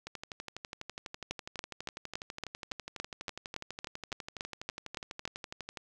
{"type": "two click trains", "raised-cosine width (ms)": 0.2, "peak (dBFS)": [-18, -23], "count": [15, 70], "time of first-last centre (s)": [[1.31, 5.254], [0.07, 5.772]], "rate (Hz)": [3.55, 12.1], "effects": []}